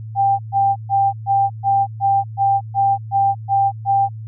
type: tone bursts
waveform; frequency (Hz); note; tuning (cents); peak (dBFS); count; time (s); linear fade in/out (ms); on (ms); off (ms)
sine; 790; G5; +13; -12; 11; 0.15-4.09; 50; 240; 130
effects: added 110 Hz sine -28 dBFS peak until 4.27 s